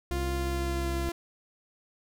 harmonic tone, 66.4 Hz, C2, 26 cents sharp, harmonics 1 / 2 / 3 / 4 / 5 / 6 / 7 / 8, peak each -30 / -40 / -44 / -44 / -48 / -57 / -54 / -53 dBFS, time 0.11-1.09 s, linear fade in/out 0 ms
sawtooth tone with pitch glide, 349.2 to 341.6 Hz, F4 to F4, 0 to -38 cents, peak -28 dBFS, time 0.11-1.12 s, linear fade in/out 5 ms, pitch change -38 cents, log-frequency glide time 0.26-0.94 s
effects none

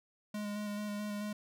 square tone with vibrato, 207.7 Hz, G#3, in tune, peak -37 dBFS, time 0.34-1.33 s, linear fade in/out 5 ms, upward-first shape square, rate 4.6 Hz, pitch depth 15 cents each way, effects none

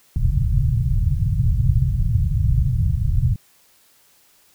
white low-pass noise, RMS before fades -18 dBFS, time 0.16-3.36 s, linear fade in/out 2 ms, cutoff 140 Hz, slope 48 dB/octave, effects white hiss -56 dBFS RMS until 4.54 s

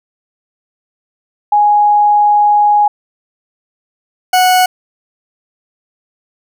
sine / 40% pulse tone pair in turn, 830.6 / 736.4 Hz, G#5 / F#5, 0 / -8 cents, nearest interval major second, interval 208 cents, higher first, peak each -6 dBFS, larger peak neither, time 1.52-2.88 / 4.33-4.66 s, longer first, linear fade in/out 5 ms, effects none

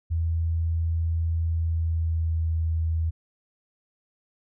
sine tone with pitch glide, 82.41 to 81.23 Hz, E2 to E2, 0 to -25 cents, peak -22 dBFS, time 0.1-3.11 s, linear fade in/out 20 ms, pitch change -25 cents, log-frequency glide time 1.48-2.46 s, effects none

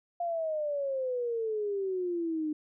sine exponential sweep, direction down, 701 to 301.1 Hz, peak -29 dBFS, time 0.2-2.53 s, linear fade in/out 5 ms, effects none

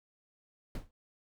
brown noise with exponential decay, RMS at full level -31 dBFS, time 0.75-0.91 s, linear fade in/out 2 ms, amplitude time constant 33 ms, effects none

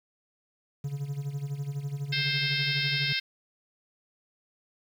triangle tone with tremolo, 141.4 Hz, C#3, 35 cents sharp, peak -26 dBFS, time 0.84-3.13 s, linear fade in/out 5 ms, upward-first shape sine, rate 12 Hz, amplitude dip 70%
harmonic tone, 527 Hz, C5, 12 cents sharp, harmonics 3 / 4 / 5 / 6 / 7 / 8 / 9 / 10, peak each -36 / -32 / -34 / -36 / -33 / -37 / -38 / -36 dBFS, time 2.12-3.2 s, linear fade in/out 10 ms
effects 9-bit

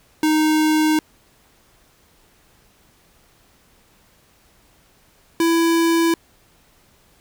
square tone pair in turn, 310 / 332.5 Hz, D#4 / E4, -6 / +15 cents, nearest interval minor second, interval 121 cents, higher second, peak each -15 dBFS, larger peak neither, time 0.23-0.99 / 5.4-6.14 s, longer first, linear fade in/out 2 ms, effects pink hiss -56 dBFS RMS until 7.2 s

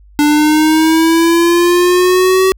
square linear sweep, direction up, 293.7 to 380.9 Hz, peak -8 dBFS, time 0.19-2.52 s, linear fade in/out 0 ms, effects added 50 Hz sine -39 dBFS peak until 2.57 s

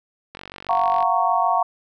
click train, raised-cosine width 0.3 ms, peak -19 dBFS, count 33, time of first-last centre 0.35-1.027 s, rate 47.3 Hz
sine chord, Gb major seventh, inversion third, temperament just, 693.7 / 740 / 925 / 1110 Hz, F5 / Gb5 / Bb5 / Db6, -12 / 0 / -14 / +2 cents, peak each -22 dBFS, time 0.69-1.63 s, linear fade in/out 5 ms
effects none

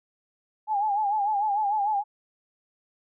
sine tone with vibrato, 830.6 Hz, G#5, in tune, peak -22 dBFS, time 0.67-2.04 s, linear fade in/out 50 ms, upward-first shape sine, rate 6.7 Hz, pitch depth 83 cents each way, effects none

